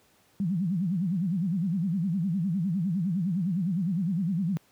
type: tone with vibrato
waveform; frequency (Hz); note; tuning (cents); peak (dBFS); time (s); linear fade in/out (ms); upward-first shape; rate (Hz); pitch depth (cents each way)
sine; 180; F#3; -47; -24; 0.4-4.57; 0; sine; 9.8; 220
effects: pink hiss -63 dBFS RMS until 4.71 s + high-pass 100 Hz 12 dB/octave